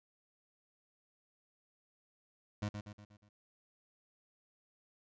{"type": "tone with echo", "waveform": "25% pulse", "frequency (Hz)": 103.83, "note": "G#2", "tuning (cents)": 0, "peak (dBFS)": -31, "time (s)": [2.62, 2.69], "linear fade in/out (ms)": 5, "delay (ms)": 120, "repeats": 5, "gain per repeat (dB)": -6, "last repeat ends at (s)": 3.29, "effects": ["resampled to 16000 Hz"]}